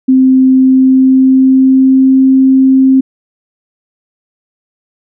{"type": "tone with pitch glide", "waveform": "sine", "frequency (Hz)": [260.9, 264.5], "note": ["C4", "C4"], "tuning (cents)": [-5, 19], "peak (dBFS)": -3, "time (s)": [0.08, 3.01], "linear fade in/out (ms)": 10, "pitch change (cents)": 24, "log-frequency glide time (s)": [0.5, 2.24], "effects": []}